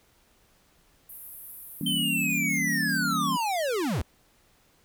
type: band-pass noise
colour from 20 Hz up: pink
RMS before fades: -44 dBFS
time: 1.09-2.27 s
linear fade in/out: 5 ms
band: 11000 to 15000 Hz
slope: 48 dB/octave
type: chord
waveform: sine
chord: E diminished seventh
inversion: none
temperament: equal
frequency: 164.81 / 196 / 233.1 / 277.2 Hz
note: E3 / G3 / Bb3 / Db4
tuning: 0 / 0 / 0 / 0 cents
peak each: -33 dBFS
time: 1.81-3.37 s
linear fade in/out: 2 ms
type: linear sweep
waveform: square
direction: down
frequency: 3119 to 55 Hz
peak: -26 dBFS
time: 1.86-4.02 s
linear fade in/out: 5 ms
type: noise bursts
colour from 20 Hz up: violet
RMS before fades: -44 dBFS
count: 4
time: 2.29-2.987 s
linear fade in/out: 10 ms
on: 100 ms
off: 99 ms
effects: pink hiss -63 dBFS RMS until 4.84 s